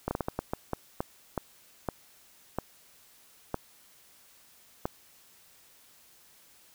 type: slowing click train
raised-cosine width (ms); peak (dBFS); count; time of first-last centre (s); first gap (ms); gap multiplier
1; -15; 14; 0.08-4.855; 30; 1.37
effects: white hiss -59 dBFS RMS until 6.74 s